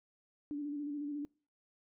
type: tone with vibrato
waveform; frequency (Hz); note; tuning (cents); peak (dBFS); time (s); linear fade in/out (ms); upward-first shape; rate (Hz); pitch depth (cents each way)
sine; 291.1; D4; -15; -36; 0.51-1.25; 0; square; 14; 31
effects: noise-tail reverb RT60 0.4 s tail -26 dB re dry